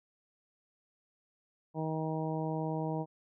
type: harmonic tone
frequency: 158.2 Hz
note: D#3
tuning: 29 cents sharp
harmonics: 1 / 2 / 3 / 4 / 5 / 6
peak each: -35 / -38 / -40 / -41 / -42 / -43 dBFS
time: 1.74-3.06 s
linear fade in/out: 50 ms
effects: none